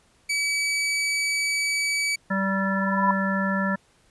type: tone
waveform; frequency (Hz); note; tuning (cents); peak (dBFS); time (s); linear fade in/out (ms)
sawtooth; 2287; D7; -47; -19; 0.29-2.16; 10
type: harmonic tone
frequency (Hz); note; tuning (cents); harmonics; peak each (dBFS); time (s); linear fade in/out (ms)
193.8; G3; -20; 1 / 3 / 5 / 7 / 9; -24 / -31 / -32 / -31 / -28; 2.3-3.76; 10
type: tone with exponential growth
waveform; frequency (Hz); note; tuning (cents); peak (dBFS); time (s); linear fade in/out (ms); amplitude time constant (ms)
sine; 987.8; B5; 0; -16; 2.55-3.11; 2; 120
effects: pink hiss -61 dBFS RMS until 4.1 s + resampled to 24000 Hz